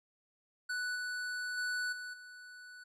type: tone with level steps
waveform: square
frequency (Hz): 1484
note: F#6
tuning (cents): +5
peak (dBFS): -35 / -37 / -34 / -42 / -50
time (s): 0.69-2.84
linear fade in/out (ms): 10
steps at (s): 0.95 / 1.57 / 1.92 / 2.13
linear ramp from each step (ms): 10
effects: low-pass 9000 Hz 12 dB/octave